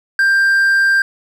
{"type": "tone", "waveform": "triangle", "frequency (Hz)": 1585, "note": "G6", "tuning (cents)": 19, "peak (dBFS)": -8, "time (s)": [0.19, 1.02], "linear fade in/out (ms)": 2, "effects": []}